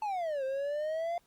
triangle exponential two-way sweep, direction down then up, 878 to 523.3 to 698 Hz, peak -29 dBFS, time 0.02-1.18 s, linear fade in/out 2 ms, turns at 0.44 s, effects pink hiss -69 dBFS RMS until 1.26 s + Opus 48 kbps

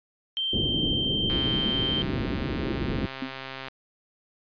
sine tone, 3136 Hz, G7, in tune, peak -25 dBFS, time 0.37-2.02 s, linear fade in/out 0 ms
white low-pass noise, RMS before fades -29 dBFS, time 0.53-3.06 s, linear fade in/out 2 ms, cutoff 360 Hz, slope 24 dB/octave
click train, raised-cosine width 0.3 ms, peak -20 dBFS, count 318, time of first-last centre 1.3-3.683 s, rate 133 Hz
sine tone with exponential decay, 261.6 Hz, C4, in tune, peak -26 dBFS, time 3.22-3.39 s, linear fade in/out 2 ms, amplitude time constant 36 ms
effects resampled to 11025 Hz

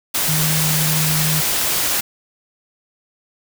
sine tone in noise, 155.1 Hz, D#3, 5 cents flat, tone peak -19 dBFS, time 0.28-1.41 s, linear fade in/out 10 ms, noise white, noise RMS -19 dBFS, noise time 0.14-2.01 s, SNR -3 dB, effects none

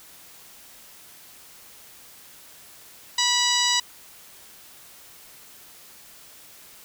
harmonic tone, 978 Hz, B5, 17 cents flat, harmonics 1 / 2 / 3 / 4 / 5 / 6 / 7 / 8, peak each -28 / -28 / -27 / -24 / -27 / -29 / -33 / -30 dBFS, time 3.18-3.8 s, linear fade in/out 5 ms, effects white hiss -48 dBFS RMS until 6.84 s

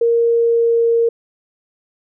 sine tone with pitch glide, 466.2 to 463.5 Hz, A#4 to A#4, 0 to -10 cents, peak -11 dBFS, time 0.01-1.09 s, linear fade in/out 5 ms, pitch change -10 cents, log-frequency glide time 0.24-0.87 s, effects none

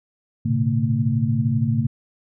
sine tone cluster, 109.9 / 122.6 / 140.4 / 226.6 Hz, A2 / B2 / C#3 / A#3, -2 / -12 / +22 / -49 cents, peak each -23 dBFS, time 0.45-1.87 s, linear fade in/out 10 ms, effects none

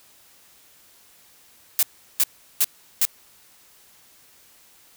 blue noise bursts, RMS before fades -18 dBFS, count 4, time 1.79-3.052 s, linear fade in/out 0 ms, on 38 ms, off 370 ms, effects white hiss -54 dBFS RMS until 4.96 s

